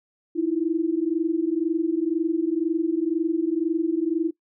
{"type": "tone pair together", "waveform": "sine", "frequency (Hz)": [315, 337], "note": ["D#4", "E4"], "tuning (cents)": [21, 38], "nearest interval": "minor second", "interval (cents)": 117, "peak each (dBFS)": [-24, -23], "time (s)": [0.35, 4.31], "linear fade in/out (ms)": 20, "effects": ["noise-tail reverb RT60 0.1 s tail -20 dB re dry"]}